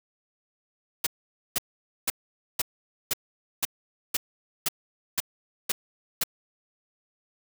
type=noise bursts; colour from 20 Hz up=white; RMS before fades=-25 dBFS; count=11; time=1.04-6.237 s; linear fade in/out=5 ms; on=27 ms; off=490 ms; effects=none